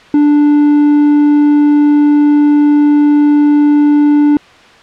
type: tone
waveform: triangle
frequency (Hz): 293.7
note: D4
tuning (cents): 0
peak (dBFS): -3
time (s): 0.14-4.37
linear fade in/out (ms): 2
effects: white hiss -39 dBFS RMS until 4.82 s + low-pass 3000 Hz 12 dB/octave